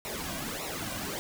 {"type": "noise with flanger", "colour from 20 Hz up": "pink", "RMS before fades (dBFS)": -36, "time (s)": [0.05, 1.19], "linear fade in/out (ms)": 0, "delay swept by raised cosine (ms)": [0.62, 2.32], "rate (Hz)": 1.7, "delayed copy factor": -0.75, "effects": []}